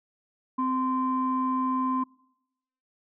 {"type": "tone pair together", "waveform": "sine", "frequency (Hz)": [259.2, 1037], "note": ["C4", "C6"], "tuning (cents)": [-16, -16], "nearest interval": "2 octaves", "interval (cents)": 2400, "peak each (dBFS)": -26, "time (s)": [0.58, 2.04], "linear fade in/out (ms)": 10, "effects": ["noise-tail reverb RT60 0.9 s tail -26 dB re dry", "tanh soft clip ceiling -16 dBFS"]}